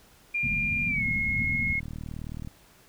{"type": "tone with pitch glide", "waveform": "sine", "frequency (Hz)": [2400, 2163], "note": ["D7", "C#7"], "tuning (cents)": [37, -43], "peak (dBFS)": -25, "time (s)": [0.34, 1.8], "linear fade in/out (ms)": 10, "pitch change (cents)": -180, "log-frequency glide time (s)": [0.87, 1.04]}
{"type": "low-pass noise", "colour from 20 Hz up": "white", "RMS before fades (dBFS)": -34, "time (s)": [0.43, 1.73], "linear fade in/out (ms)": 2, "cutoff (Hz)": 250, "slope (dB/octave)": 96}
{"type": "click train", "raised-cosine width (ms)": 5, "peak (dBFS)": -25, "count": 56, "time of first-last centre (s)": [1.06, 2.474], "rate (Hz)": 38.9}
{"effects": ["pink hiss -57 dBFS RMS until 2.88 s"]}